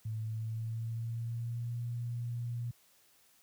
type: tone with pitch glide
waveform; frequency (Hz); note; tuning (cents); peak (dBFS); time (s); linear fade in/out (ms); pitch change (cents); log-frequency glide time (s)
sine; 110 to 119.26; A2 to A#2; 0 to +40; -34; 0.05-2.71; 5; +140; 0.19-1.77
effects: white hiss -66 dBFS RMS until 3.42 s + high-pass 60 Hz 12 dB/octave